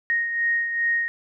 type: beating tone pair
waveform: sine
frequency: 1864.7 / 1867.2 Hz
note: A#6 / A#6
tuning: 0 / +2 cents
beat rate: 2.5 Hz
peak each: -21 / -30 dBFS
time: 0.1-1.08 s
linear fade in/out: 0 ms
effects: none